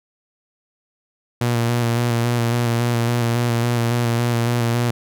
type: tone with vibrato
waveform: sawtooth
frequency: 118.6 Hz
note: A#2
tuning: 30 cents sharp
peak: -13 dBFS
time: 1.41-4.91 s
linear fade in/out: 5 ms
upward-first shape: square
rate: 3.6 Hz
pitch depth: 23 cents each way
effects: none